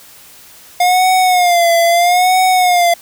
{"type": "tone with vibrato", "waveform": "square", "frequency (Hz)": 710, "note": "F5", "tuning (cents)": 28, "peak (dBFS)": -9, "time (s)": [0.8, 2.94], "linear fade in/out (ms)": 5, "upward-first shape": "sine", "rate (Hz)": 0.77, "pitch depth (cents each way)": 85, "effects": ["white hiss -40 dBFS RMS until 3.01 s"]}